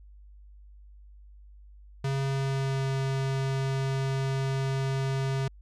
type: tone with pitch glide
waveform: square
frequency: 136.3 to 134.73 Hz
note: C#3 to C#3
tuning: -29 to -49 cents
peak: -27 dBFS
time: 2.04-5.48 s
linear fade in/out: 5 ms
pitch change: -20 cents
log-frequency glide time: 2.22-2.89 s
effects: added 50 Hz sine -48 dBFS peak until 5.61 s + low-pass 7000 Hz 12 dB/octave